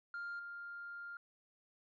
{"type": "tone with level steps", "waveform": "sine", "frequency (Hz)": 1400, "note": "F6", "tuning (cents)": 4, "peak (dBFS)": [-39, -44], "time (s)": [0.14, 1.17], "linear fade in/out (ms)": 2, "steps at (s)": 0.39, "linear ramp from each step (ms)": 5, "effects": ["tanh soft clip ceiling -39 dBFS"]}